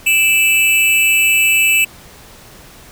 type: tone with amplitude modulation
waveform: square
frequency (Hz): 2637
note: E7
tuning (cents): 0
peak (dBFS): -7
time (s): 0.06-1.85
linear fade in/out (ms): 10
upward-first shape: sine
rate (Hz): 294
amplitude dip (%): 75
effects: pink hiss -40 dBFS RMS until 2.91 s